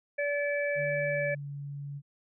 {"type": "harmonic tone", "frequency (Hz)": 576, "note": "D5", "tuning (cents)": -34, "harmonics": [1, 3, 4], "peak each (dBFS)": [-29, -34, -35], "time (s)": [0.18, 1.35], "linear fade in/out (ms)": 10}
{"type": "tone with pitch glide", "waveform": "sine", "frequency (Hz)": [146.83, 142.24], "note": ["D3", "C#3"], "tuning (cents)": [0, 45], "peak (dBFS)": -36, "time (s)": [0.75, 2.02], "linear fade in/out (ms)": 50, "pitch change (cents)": -55, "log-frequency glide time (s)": [1.12, 1.46]}
{"effects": []}